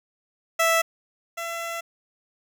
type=tone pair in turn; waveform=15% pulse; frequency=659.3 / 672.8 Hz; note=E5 / E5; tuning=0 / +35 cents; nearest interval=unison; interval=35 cents; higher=second; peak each=-12 / -23 dBFS; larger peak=first; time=0.59-0.82 / 1.37-1.81 s; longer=second; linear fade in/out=10 ms; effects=none